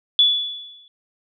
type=tone with exponential decay; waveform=sine; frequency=3434 Hz; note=A7; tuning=43 cents flat; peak=-9 dBFS; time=0.19-0.88 s; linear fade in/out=1 ms; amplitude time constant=150 ms; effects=none